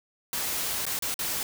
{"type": "noise with dropouts", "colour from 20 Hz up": "white", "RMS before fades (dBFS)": -30, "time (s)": [0.33, 1.43], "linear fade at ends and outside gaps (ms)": 1, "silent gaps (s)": [[0.854, 0.865], [0.99, 1.023], [1.142, 1.191]], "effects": []}